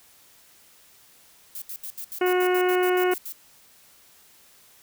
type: noise bursts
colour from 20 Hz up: violet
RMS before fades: -35 dBFS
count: 13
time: 1.55-3.323 s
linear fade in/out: 2 ms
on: 69 ms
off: 73 ms
type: harmonic tone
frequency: 363.8 Hz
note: F#4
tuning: 29 cents flat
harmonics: 1 / 2 / 3 / 4 / 5 / 6 / 7 / 8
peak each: -20 / -28 / -33 / -31 / -36 / -35 / -40 / -38 dBFS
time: 2.21-3.14 s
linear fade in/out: 5 ms
effects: white hiss -55 dBFS RMS until 4.82 s